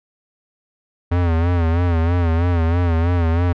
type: tone with vibrato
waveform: square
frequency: 85 Hz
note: F2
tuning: 46 cents flat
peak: -15 dBFS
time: 1.11-3.53 s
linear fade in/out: 10 ms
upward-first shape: sine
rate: 3.1 Hz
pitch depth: 78 cents each way
effects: low-pass 2000 Hz 12 dB/octave